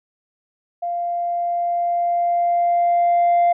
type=tone with level ramp; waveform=sine; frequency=695 Hz; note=F5; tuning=9 cents flat; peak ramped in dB=-21 to -10 dBFS; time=0.82-3.53 s; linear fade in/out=10 ms; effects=tanh soft clip ceiling -11 dBFS